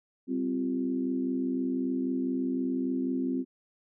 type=harmonic tone with a mistuned harmonic; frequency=65 Hz; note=C2; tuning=11 cents flat; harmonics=3 / 4 / 5 / 6; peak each=-38 / -28 / -35 / -42 dBFS; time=0.27-3.45 s; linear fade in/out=50 ms; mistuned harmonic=5; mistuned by=+98 cents; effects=none